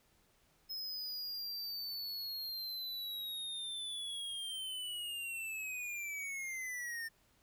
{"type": "linear sweep", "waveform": "square", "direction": "down", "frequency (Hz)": [5150, 1801], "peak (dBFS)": -40, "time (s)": [0.69, 7.09], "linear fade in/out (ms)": 20, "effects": ["pink hiss -71 dBFS RMS until 7.42 s"]}